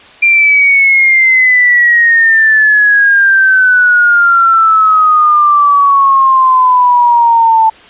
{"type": "exponential sweep", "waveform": "sine", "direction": "down", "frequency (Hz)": [2384, 882], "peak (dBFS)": -4, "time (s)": [0.22, 7.7], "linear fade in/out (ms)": 10, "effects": ["white hiss -37 dBFS RMS until 7.89 s", "resampled to 8000 Hz"]}